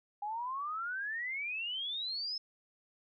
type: exponential sweep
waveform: sine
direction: up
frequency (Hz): 809 to 5274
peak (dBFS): -35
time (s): 0.22-2.38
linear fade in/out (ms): 5
effects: none